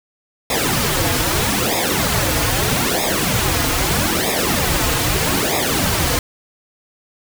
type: noise with flanger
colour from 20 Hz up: pink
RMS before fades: -18 dBFS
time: 0.5-6.19 s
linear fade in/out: 2 ms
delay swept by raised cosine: 0.67 to 5.27 ms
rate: 0.79 Hz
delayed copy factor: -0.85
effects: none